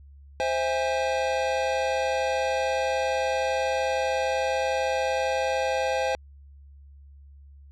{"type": "chord", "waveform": "square", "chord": "C augmented", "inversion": "none", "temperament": "just", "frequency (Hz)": [523.3, 654.1, 817.6], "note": ["C5", "E5", "G#5"], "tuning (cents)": [0, -14, -27], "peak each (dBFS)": [-27, -31, -29], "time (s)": [0.4, 6.15], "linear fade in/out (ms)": 0, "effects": ["added 70 Hz sine -46 dBFS peak until 7.71 s", "low-pass 5000 Hz 12 dB/octave"]}